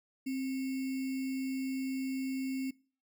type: tone with sample-and-hold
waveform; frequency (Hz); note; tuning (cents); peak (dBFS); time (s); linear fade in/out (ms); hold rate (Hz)
sine; 264; C4; +16; -32; 0.26-2.71; 10; 2450
effects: noise-tail reverb RT60 0.4 s tail -22 dB re dry